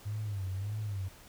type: tone with vibrato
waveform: triangle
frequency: 100.4 Hz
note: G2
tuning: 42 cents sharp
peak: -29 dBFS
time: 0.05-1.09 s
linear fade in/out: 20 ms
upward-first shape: sine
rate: 1.7 Hz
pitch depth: 120 cents each way
effects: tanh soft clip ceiling -31 dBFS + pink hiss -55 dBFS RMS until 1.28 s